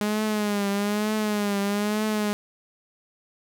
sawtooth tone with vibrato, 207.5 Hz, G#3, 1 cent flat, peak -19 dBFS, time 0.01-2.33 s, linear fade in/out 0 ms, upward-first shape triangle, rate 1.1 Hz, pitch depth 76 cents each way, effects none

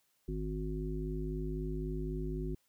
harmonic tone, 51.91 Hz, G#1, in tune, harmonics 1 / 3 / 5 / 7, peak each -37 / -40 / -43 / -41 dBFS, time 0.28-2.55 s, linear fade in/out 5 ms, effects white hiss -75 dBFS RMS until 2.68 s

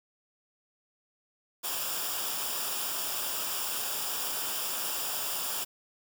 white noise with comb filter, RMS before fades -33 dBFS, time 1.63-5.65 s, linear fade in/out 20 ms, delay 0.48 ms, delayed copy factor -0.65, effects none

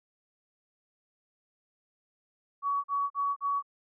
sine tone bursts, 1128 Hz, C#6, 30 cents sharp, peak -26 dBFS, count 4, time 2.62-3.626 s, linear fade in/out 50 ms, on 220 ms, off 42 ms, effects none

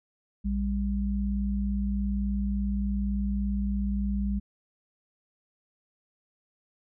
sine tone pair together, 58.82 / 199.9 Hz, A#1 / G3, +16 / +34 cents, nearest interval octave + major sixth, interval 2118 cents, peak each -28 dBFS, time 0.44-4.4 s, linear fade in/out 20 ms, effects none

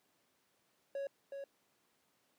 triangle tone with echo, 554.4 Hz, C#5, in tune, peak -35 dBFS, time 0.95-1.07 s, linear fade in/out 2 ms, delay 370 ms, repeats 1, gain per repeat -5 dB, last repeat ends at 1.44 s, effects pink hiss -75 dBFS RMS until 2.38 s + high-pass 200 Hz 12 dB/octave

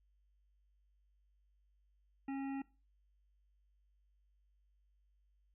harmonic tone, 272.8 Hz, C#4, 28 cents flat, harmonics 1 / 3 / 5 / 7 / 9 / 10, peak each -38 / -48 / -58 / -57 / -59 / -61 dBFS, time 2.28-2.62 s, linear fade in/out 5 ms, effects noise-tail reverb RT60 0.3 s tail -20 dB re dry + added 50 Hz sine -70 dBFS peak until 5.54 s

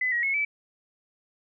sine tone with pitch steps, 2012 / 1901 / 2184 / 2307 Hz, B6 / A#6 / C#7 / D7, +32 / +33 / -26 / -31 cents, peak -23 dBFS, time 0.01-0.45 s, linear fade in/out 5 ms, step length 110 ms, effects none

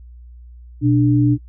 sine tone pair together, 122.7 / 295.5 Hz, B2 / D4, -11 / +11 cents, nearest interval octave + minor third, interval 1522 cents, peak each -14 dBFS, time 0.81-1.38 s, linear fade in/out 50 ms, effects noise-tail reverb RT60 0.1 s tail -25 dB re dry + added 60 Hz sine -37 dBFS peak until 1.48 s

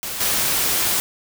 white noise with level steps, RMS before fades -28 / -20 dBFS, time 0.03-1 s, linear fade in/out 0 ms, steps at 0.2 s, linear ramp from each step 10 ms, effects none

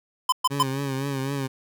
square tone bursts, 1021 Hz, C6, 43 cents flat, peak -17 dBFS, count 3, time 0.29-0.629 s, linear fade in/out 5 ms, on 33 ms, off 120 ms
20% pulse tone with vibrato, 136.8 Hz, C#3, 23 cents flat, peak -21 dBFS, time 0.5-1.48 s, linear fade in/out 20 ms, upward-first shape triangle, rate 3.9 Hz, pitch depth 71 cents each way
effects none

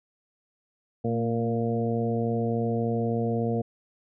harmonic tone with a mistuned harmonic, 116.4 Hz, A#2, 2 cents flat, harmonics 1 / 2 / 3 / 4 / 5 / 6, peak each -29 / -28 / -37 / -29 / -38 / -35 dBFS, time 1.04-3.62 s, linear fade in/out 10 ms, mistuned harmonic 2, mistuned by -25 cents, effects none

